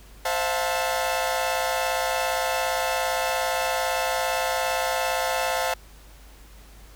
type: chord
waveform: sawtooth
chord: F major seventh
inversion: second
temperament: equal with one note detuned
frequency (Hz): 523.3 / 659.3 / 716.8 / 880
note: C5 / E5 / F5 / A5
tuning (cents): 0 / 0 / +45 / 0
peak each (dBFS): -25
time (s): 0.25-5.74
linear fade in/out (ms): 5
effects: added 50 Hz sine -46 dBFS peak until 6.95 s + pink hiss -52 dBFS RMS until 6.95 s